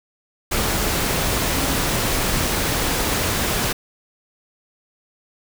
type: tone in noise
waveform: sine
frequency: 270.5 Hz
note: C#4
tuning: 42 cents flat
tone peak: -28 dBFS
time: 1.56-1.81 s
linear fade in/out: 10 ms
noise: pink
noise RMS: -21 dBFS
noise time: 0.51-3.73 s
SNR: -10 dB
effects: none